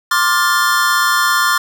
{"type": "chord", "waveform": "square", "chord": "D minor seventh", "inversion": "third", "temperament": "just", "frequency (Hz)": [1057.2, 1174.7, 1409.6, 1762], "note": ["C6", "D6", "F6", "A6"], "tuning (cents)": [18, 0, 16, 2], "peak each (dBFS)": [-19, -18, -17, -20], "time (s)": [0.11, 1.58], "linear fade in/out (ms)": 5, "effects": []}